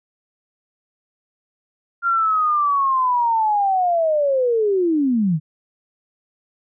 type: linear sweep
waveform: sine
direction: down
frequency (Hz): 1397 to 144.1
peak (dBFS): -15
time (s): 2.02-5.4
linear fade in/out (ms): 50
effects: none